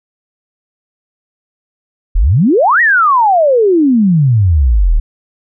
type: exponential two-way sweep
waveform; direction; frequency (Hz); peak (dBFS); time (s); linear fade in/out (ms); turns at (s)
sine; up then down; 34.71 to 1948 to 34.71; -6; 2.15-5; 10; 2.81
effects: none